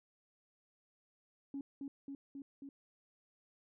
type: tone with echo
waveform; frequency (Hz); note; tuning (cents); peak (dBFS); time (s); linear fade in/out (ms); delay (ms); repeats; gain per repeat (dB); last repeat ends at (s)
sine; 277.2; C#4; 0; -38; 1.54-1.61; 2; 270; 4; -2; 2.69
effects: tanh soft clip ceiling -35 dBFS